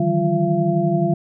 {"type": "tone cluster", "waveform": "sine", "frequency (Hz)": [151.8, 163.4, 190.7, 346, 679], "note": ["D#3", "E3", "G3", "F4", "F5"], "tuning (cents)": [-42, -15, -47, -16, -49], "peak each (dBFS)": -22, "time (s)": [0, 1.14], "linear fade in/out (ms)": 5, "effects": []}